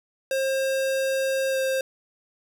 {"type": "tone with pitch glide", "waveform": "square", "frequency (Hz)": [534, 529.4], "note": ["C5", "C5"], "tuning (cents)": [35, 20], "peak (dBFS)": -23, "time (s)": [0.31, 1.81], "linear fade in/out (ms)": 2, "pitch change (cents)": -15, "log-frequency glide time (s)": [1.5, 1.57], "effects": []}